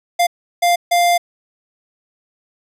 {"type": "tone bursts at uneven times", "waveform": "square", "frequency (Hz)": 698, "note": "F5", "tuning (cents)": -1, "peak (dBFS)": -12, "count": 3, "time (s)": [[0.19, 0.27], [0.62, 0.76], [0.91, 1.18]], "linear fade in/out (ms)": 10, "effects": ["resampled to 32000 Hz"]}